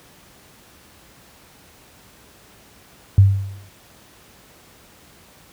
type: tone with exponential decay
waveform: sine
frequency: 98.1 Hz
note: G2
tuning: 2 cents sharp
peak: -4 dBFS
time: 3.18-3.69 s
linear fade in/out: 0 ms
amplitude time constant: 110 ms
effects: pink hiss -49 dBFS RMS until 5.52 s + high-pass 60 Hz 12 dB/octave